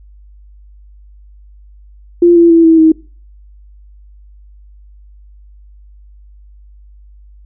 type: tone with pitch steps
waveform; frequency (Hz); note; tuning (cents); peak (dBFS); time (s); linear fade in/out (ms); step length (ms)
sine; 346.2 / 339.1 / 332.1 / 325.3 / 318.6; F4 / E4 / E4 / E4 / D#4; -15 / +49 / +13 / -23 / +41; -3; 2.22-2.92; 5; 140
effects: noise-tail reverb RT60 0.4 s tail -23 dB re dry + added 50 Hz sine -37 dBFS peak until 7.45 s